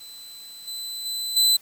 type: tone with level steps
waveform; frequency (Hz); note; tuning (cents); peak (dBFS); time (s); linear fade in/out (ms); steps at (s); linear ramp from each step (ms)
sawtooth; 4021; B7; +30; -37 / -28 / -24 / -13; 0-1.57; 10; 0.67 / 1.05 / 1.36; 10
effects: white hiss -52 dBFS RMS until 1.61 s